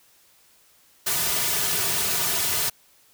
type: noise with comb filter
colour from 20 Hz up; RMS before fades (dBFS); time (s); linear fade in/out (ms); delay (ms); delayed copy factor
white; -24; 1.06-2.7; 10; 3.7; -0.9
effects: white hiss -58 dBFS RMS until 3.13 s